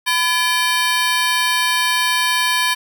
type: ring-modulated tone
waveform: 20% pulse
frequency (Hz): 1359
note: F6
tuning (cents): -48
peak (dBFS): -7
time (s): 0.06-2.75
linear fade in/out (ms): 20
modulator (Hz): 355
effects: none